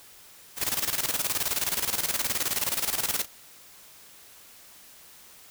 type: noise with tremolo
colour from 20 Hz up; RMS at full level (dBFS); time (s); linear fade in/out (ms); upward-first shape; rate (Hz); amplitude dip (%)
white; -26; 0.56-3.26; 50; square; 19; 70
effects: white hiss -51 dBFS RMS until 5.5 s